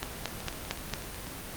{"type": "two click trains", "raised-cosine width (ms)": 0.2, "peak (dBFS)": [-12, -23], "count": [5, 9], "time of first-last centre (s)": [[0.03, 0.937], [0.28, 1.269]], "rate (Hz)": [4.41, 8.09], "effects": ["pink hiss -40 dBFS RMS until 1.56 s", "Opus 24 kbps"]}